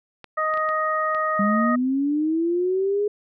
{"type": "clicks", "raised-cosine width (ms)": 0.3, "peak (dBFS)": -23, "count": 5, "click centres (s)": [0.243, 0.539, 0.574, 0.69, 1.148]}
{"type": "harmonic tone", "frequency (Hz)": 624, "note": "D#5", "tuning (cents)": 5, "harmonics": [1, 2, 3], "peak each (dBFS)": [-26, -22, -29], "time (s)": [0.37, 1.76], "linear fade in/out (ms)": 10}
{"type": "linear sweep", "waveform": "sine", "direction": "up", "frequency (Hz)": [197.3, 419.1], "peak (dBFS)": -19, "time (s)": [1.39, 3.08], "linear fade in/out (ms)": 5}
{"effects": []}